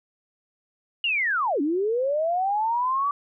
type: linear two-way sweep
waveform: sine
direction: down then up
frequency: 2900 to 273.3 to 1160 Hz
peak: -21 dBFS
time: 1.04-3.11 s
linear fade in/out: 2 ms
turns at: 1.61 s
effects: none